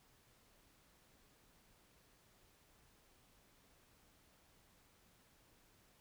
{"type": "silence", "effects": ["pink hiss -70 dBFS RMS until 6 s"]}